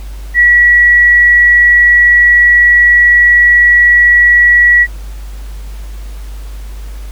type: tone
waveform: sine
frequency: 1934 Hz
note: B6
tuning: 37 cents flat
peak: -3 dBFS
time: 0.34-4.87 s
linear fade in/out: 50 ms
effects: added 50 Hz sine -22 dBFS peak until 7.11 s + pink hiss -39 dBFS RMS until 7.11 s